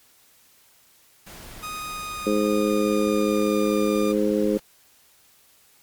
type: noise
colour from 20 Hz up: pink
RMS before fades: -42 dBFS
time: 1.26-4.6 s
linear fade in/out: 10 ms
type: tone with pitch glide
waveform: sawtooth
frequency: 1244.5 to 1202.8 Hz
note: D#6 to D6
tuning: 0 to +41 cents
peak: -27 dBFS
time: 1.62-4.13 s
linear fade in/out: 20 ms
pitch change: -59 cents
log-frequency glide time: 1.77-3.78 s
type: harmonic tone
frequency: 104.8 Hz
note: G#2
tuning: 16 cents sharp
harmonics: 2 / 3 / 4 / 5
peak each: -24 / -24 / -24 / -25 dBFS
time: 2.26-4.58 s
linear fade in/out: 10 ms
effects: white hiss -57 dBFS RMS until 5.82 s + MP3 96 kbps